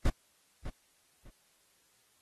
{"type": "noise with echo", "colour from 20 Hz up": "brown", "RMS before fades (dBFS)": -24, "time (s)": [0.05, 0.1], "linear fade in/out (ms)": 5, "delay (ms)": 600, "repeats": 2, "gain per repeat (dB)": -13, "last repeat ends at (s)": 1.3, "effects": ["white hiss -69 dBFS RMS until 2.21 s", "AAC 32 kbps"]}